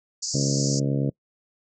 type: band-pass noise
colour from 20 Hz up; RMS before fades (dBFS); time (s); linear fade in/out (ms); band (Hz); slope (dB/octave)
white; -30; 0.22-0.8; 10; 4600 to 7300; 96
type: harmonic tone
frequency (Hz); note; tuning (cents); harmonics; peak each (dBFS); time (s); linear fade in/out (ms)
69.3; C#2; 0; 2 / 3 / 4 / 5 / 6 / 7 / 8 / 9; -23 / -30 / -28 / -35 / -37 / -34 / -37 / -40; 0.34-1.1; 5
effects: noise-tail reverb RT60 0.1 s tail -25 dB re dry